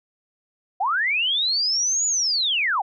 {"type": "linear two-way sweep", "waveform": "sine", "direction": "up then down", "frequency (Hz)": [698.5, 6960, 698.5], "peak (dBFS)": -19, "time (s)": [0.8, 2.82], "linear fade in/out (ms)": 10, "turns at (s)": 2.06, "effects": []}